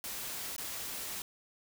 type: noise with dropouts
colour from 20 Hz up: white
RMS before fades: -40 dBFS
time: 0.04-1.22 s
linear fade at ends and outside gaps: 1 ms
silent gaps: 0.564-0.581 s
effects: none

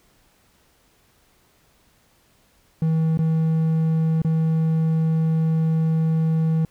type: tone with dropouts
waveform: triangle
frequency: 160.6 Hz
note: E3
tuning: 45 cents flat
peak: -15 dBFS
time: 2.82-6.65 s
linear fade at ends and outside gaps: 2 ms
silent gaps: 3.174-3.19 / 4.219-4.247 s
effects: pink hiss -60 dBFS RMS until 6.7 s

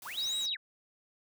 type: noise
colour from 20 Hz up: white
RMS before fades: -48 dBFS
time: 0.02-0.46 s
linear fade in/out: 2 ms
type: linear two-way sweep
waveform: sine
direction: up then down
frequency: 740 to 8580 to 1360 Hz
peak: -39 dBFS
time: 0.05-0.57 s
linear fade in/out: 10 ms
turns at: 0.38 s
type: tone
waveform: sine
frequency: 3826 Hz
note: A#7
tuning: 44 cents sharp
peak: -31 dBFS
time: 0.17-0.55 s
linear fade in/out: 10 ms
effects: none

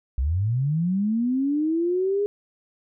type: linear sweep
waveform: sine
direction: up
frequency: 59.3 to 414.7 Hz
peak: -20 dBFS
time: 0.18-2.26 s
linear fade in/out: 0 ms
effects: none

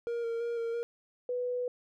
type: tone with vibrato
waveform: triangle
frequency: 466.2 Hz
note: A#4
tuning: in tune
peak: -29 dBFS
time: 0.07-0.83 s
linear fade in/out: 0 ms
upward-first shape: square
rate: 3 Hz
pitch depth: 16 cents each way
type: tone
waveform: sine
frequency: 493.9 Hz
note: B4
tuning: in tune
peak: -30 dBFS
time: 1.29-1.68 s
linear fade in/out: 2 ms
effects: none

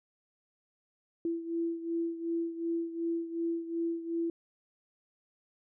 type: beating tone pair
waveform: sine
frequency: 333.8 / 336.5 Hz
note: E4 / E4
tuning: +22 / +36 cents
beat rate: 2.7 Hz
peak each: -32 / -37 dBFS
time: 1.25-4.3 s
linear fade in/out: 2 ms
effects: none

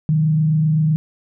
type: tone with frequency modulation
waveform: sine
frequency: 155.56 Hz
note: D#3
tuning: in tune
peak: -13 dBFS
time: 0.09-0.96 s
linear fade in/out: 0 ms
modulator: 27.8 Hz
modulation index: 0.34
effects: none

